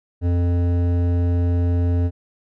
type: tone with hard clipping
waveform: triangle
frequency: 87.4 Hz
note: F2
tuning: 2 cents sharp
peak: -18 dBFS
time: 0.21-2.11 s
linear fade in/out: 50 ms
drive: 16 dB
effects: none

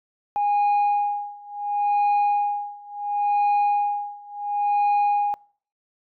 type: tone with tremolo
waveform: sine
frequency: 821 Hz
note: G#5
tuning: 20 cents flat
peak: -14 dBFS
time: 0.36-5.34 s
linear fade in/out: 0 ms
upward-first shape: sine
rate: 0.71 Hz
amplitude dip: 95%
effects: noise-tail reverb RT60 0.5 s tail -25 dB re dry + tanh soft clip ceiling -16 dBFS

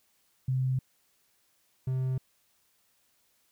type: tone pair in turn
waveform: sine / triangle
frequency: 130 / 130 Hz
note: C3 / C3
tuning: -11 / -11 cents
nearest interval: unison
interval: 0 cents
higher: neither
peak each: -25 dBFS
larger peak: neither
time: 0.48-0.79 / 1.87-2.18 s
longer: neither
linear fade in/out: 5 ms
effects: white hiss -70 dBFS RMS until 3.51 s

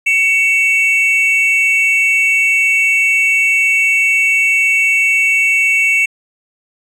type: tone pair together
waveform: triangle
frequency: 2239 / 2677 Hz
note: C#7 / E7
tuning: +17 / +26 cents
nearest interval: minor third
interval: 309 cents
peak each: -11 dBFS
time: 0.06-6.06 s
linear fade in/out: 10 ms
effects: resampled to 32000 Hz

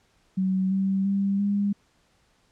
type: tone with pitch steps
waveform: sine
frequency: 188.6 / 193.01 / 197.52 / 202.1 Hz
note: F#3 / G3 / G3 / G#3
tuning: +33 / -27 / +13 / -47 cents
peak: -21 dBFS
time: 0.37-1.73 s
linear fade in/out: 10 ms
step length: 340 ms
effects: pink hiss -65 dBFS RMS until 2.51 s + low-pass 8000 Hz 12 dB/octave

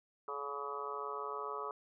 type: harmonic tone with a mistuned harmonic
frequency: 142.2 Hz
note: C#3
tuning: 45 cents sharp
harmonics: 3 / 4 / 5 / 6 / 7 / 8 / 9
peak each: -44 / -50 / -51 / -51 / -46 / -43 / -44 dBFS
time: 0.28-1.71 s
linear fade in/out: 2 ms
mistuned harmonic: 9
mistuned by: -21 cents
effects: none

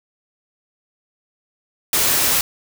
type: noise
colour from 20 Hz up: white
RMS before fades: -17 dBFS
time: 1.93-2.41 s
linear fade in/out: 2 ms
effects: none

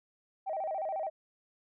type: tone with vibrato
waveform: sine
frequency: 698.5 Hz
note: F5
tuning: in tune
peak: -31 dBFS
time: 0.46-1.1 s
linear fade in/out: 20 ms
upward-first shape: square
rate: 14 Hz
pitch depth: 180 cents each way
effects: tanh soft clip ceiling -27 dBFS

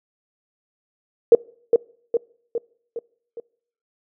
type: tone with echo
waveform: sine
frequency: 466.2 Hz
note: A#4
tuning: in tune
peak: -5 dBFS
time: 1.32-1.35 s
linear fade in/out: 2 ms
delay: 410 ms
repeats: 5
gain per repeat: -5 dB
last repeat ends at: 3.4 s
effects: noise-tail reverb RT60 0.6 s tail -25 dB re dry

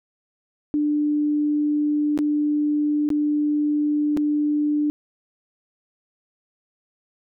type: tone with dropouts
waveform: sine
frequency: 296.9 Hz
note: D4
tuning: 19 cents sharp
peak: -18 dBFS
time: 0.74-4.9 s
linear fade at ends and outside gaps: 0 ms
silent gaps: 2.176-2.189 / 3.09-3.103 / 4.167-4.173 s
effects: none

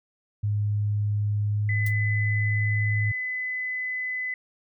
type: tone with pitch glide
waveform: sine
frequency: 103.8 to 105.74 Hz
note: G#2 to G#2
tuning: 0 to +32 cents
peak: -22 dBFS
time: 0.43-3.12 s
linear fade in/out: 10 ms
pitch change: +32 cents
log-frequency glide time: 1.51-1.84 s
type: tone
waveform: sine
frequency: 2012 Hz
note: B6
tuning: 32 cents sharp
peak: -27 dBFS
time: 1.69-4.34 s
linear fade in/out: 2 ms
type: noise with exponential decay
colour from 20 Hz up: blue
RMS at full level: -32 dBFS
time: 1.86-1.93 s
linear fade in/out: 5 ms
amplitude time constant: 15 ms
effects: none

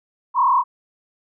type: tone with frequency modulation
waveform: sine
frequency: 1025 Hz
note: C6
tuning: 36 cents flat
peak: -13 dBFS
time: 0.34-0.64 s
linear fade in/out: 50 ms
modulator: 37 Hz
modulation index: 2.1
effects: none

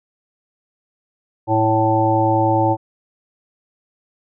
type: harmonic tone with a mistuned harmonic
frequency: 110 Hz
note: A2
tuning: in tune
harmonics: 1 / 3 / 5 / 7 / 8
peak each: -20 / -19 / -21 / -20 / -19 dBFS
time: 1.47-2.77 s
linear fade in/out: 50 ms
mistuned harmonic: 5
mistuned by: +18 cents
effects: none

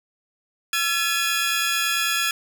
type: tone cluster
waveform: sawtooth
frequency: 1352 / 1705 / 2473 / 3341 Hz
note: E6 / G#6 / D#7 / G#7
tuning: +43 / +45 / -11 / +10 cents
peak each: -23 dBFS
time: 0.73-2.31 s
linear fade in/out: 2 ms
effects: none

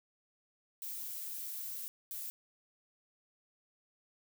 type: noise bursts at uneven times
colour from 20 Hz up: violet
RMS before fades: -42 dBFS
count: 2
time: 0.82-1.88 / 2.11-2.3 s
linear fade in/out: 0 ms
effects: none

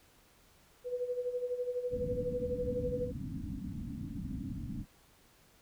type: tone with tremolo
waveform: sine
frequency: 493.9 Hz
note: B4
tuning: in tune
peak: -30 dBFS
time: 0.84-3.12 s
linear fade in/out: 50 ms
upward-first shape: sine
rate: 12 Hz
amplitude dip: 70%
type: low-pass noise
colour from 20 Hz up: white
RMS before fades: -40 dBFS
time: 1.9-4.86 s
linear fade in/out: 50 ms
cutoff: 290 Hz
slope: 96 dB/octave
effects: pink hiss -64 dBFS RMS until 5.61 s

